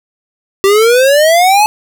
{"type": "exponential sweep", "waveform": "square", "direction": "up", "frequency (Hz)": [385, 868], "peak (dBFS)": -6, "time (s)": [0.64, 1.66], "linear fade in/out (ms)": 0, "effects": []}